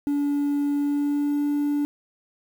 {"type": "tone with pitch glide", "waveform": "triangle", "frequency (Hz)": [287.1, 290.6], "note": ["D4", "D4"], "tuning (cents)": [-39, -18], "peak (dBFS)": -18, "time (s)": [0.07, 1.85], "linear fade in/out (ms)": 0, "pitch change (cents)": 21, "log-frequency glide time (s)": [0.73, 1.44], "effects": ["tanh soft clip ceiling -15 dBFS", "8-bit"]}